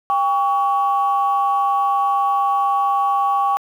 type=tone pair together; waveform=sine; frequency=797.5 / 1126 Hz; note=G5 / C#6; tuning=+30 / +27 cents; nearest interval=tritone; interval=597 cents; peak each=-17 dBFS; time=0.1-3.57 s; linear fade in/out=0 ms; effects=tanh soft clip ceiling -8 dBFS + 8-bit